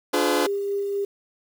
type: chord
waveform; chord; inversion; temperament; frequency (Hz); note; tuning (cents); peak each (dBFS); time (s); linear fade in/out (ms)
sawtooth; D diminished seventh; none; just; 293.7 / 352.4 / 422.9 / 507.5; D4 / F4 / Ab4 / Cb5; 0 / +16 / +31 / +47; -21; 0.13-0.47; 10
type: tone with tremolo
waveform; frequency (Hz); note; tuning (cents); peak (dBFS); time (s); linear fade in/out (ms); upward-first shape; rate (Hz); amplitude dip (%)
sine; 401; G4; +39; -22; 0.45-1.05; 5; sine; 4.1; 25
effects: 8-bit